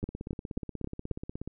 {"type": "two click trains", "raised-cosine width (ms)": 3, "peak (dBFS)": [-18, -24], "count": [5, 25], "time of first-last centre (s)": [[0.04, 1.112], [0.03, 1.476]], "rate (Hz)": [3.73, 16.6], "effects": []}